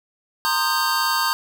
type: tone cluster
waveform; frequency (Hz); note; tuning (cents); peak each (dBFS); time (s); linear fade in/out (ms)
square; 924 / 1047 / 1230 / 1577 / 4557; A#5 / C6 / D#6 / G6 / C#8; -16 / +1 / -20 / +10 / +47; -26; 0.45-1.33; 0
effects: none